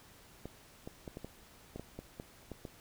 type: clicks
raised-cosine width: 2 ms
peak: -29 dBFS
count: 11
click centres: 0.456 / 0.875 / 1.078 / 1.171 / 1.246 / 1.76 / 1.796 / 1.99 / 2.199 / 2.517 / 2.652 s
effects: pink hiss -59 dBFS RMS until 2.8 s